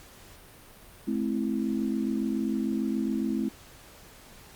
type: chord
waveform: sine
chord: A minor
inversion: none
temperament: equal with one note detuned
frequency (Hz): 214.7 / 261.6 / 329.6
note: A3 / C4 / E4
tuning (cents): -42 / 0 / 0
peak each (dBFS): -29 / -30 / -32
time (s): 1.07-3.49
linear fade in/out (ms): 10
effects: pink hiss -51 dBFS RMS until 4.55 s + Opus 48 kbps